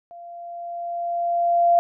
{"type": "tone with level ramp", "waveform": "sine", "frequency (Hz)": 690, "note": "F5", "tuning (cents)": -21, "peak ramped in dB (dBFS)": [-38, -12], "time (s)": [0.11, 1.79], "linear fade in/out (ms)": 0, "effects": []}